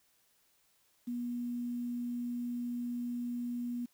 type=tone with quantisation; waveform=sine; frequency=241.6 Hz; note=B3; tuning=38 cents flat; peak=-34 dBFS; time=1.07-3.86 s; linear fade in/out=10 ms; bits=10; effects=white hiss -71 dBFS RMS until 3.93 s